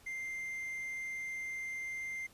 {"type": "tone with quantisation", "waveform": "triangle", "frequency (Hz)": 2093, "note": "C7", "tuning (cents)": 0, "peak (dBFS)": -36, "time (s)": [0.06, 2.27], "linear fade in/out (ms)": 10, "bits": 11, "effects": ["pink hiss -62 dBFS RMS until 2.33 s", "resampled to 32000 Hz"]}